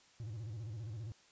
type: tone with vibrato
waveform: triangle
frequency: 110 Hz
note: A2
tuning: in tune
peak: -39 dBFS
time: 0.2-1.12 s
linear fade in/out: 0 ms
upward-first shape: square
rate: 15 Hz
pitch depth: 130 cents each way
effects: white hiss -65 dBFS RMS until 1.31 s + resampled to 16000 Hz